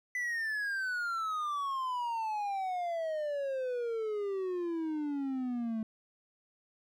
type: exponential sweep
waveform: triangle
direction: down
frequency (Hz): 2005 to 217.7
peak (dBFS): -30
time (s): 0.15-5.83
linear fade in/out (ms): 2
effects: none